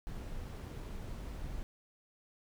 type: noise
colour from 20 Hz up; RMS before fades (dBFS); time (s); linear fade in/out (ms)
brown; -42; 0.07-1.63; 0
effects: none